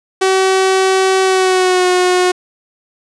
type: tone with pitch glide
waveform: sawtooth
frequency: 380 to 363 Hz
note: F#4 to F#4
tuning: +46 to -33 cents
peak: -6 dBFS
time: 0.21-2.32 s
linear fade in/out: 10 ms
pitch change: -79 cents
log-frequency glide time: 1.22-1.87 s
effects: resampled to 22050 Hz + 7-bit